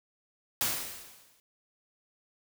white noise with exponential decay, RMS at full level -27 dBFS, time 0.61-1.4 s, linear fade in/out 0 ms, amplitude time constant 170 ms, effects none

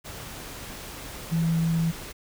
sine tone in noise, 164.81 Hz, E3, in tune, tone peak -21 dBFS, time 1.31-1.92 s, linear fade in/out 20 ms, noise pink, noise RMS -39 dBFS, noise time 0.04-2.13 s, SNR +15 dB, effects none

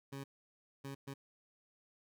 20% pulse tone bursts at uneven times, 137.6 Hz, C#3, 12 cents flat, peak -38 dBFS, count 3, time 0.12-0.24 / 0.84-0.95 / 1.07-1.14 s, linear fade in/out 10 ms, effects none

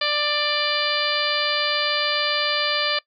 harmonic tone, 591 Hz, D5, 11 cents sharp, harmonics 1 / 2 / 3 / 4 / 5 / 6 / 7 / 8, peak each -28 / -28 / -28 / -28 / -28 / -28 / -28 / -28 dBFS, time 0.01-2.99 s, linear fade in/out 5 ms, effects noise-tail reverb RT60 0.1 s tail -22 dB re dry

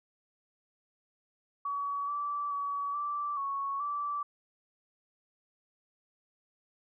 sine tone with pitch steps, 1133 / 1160 / 1136 / 1167 / 1108 / 1162 Hz, C#6 / D6 / C#6 / D6 / C#6 / D6, +37 / -22 / +42 / -11 / -1 / -19 cents, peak -31 dBFS, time 1.65-4.23 s, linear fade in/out 5 ms, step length 430 ms, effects none

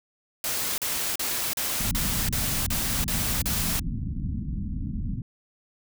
white noise bursts, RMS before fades -28 dBFS, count 9, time 0.44-3.796 s, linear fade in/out 2 ms, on 340 ms, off 37 ms
pink low-pass noise, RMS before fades -30 dBFS, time 1.8-5.22 s, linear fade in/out 2 ms, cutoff 260 Hz, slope 48 dB/octave
effects none

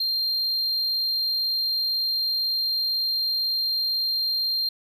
triangle tone, 4186 Hz, C8, in tune, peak -21 dBFS, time 0-4.69 s, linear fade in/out 5 ms, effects none

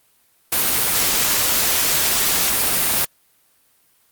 white noise, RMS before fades -18 dBFS, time 0.52-3.05 s, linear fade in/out 5 ms, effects white hiss -59 dBFS RMS until 4.11 s + Opus 32 kbps

